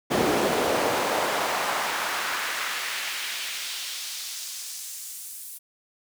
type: noise with high-pass filter sweep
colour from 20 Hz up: brown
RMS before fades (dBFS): -28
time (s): 0.1-5.59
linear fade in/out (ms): 20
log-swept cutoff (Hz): 320 to 11000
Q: 1.1
effects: none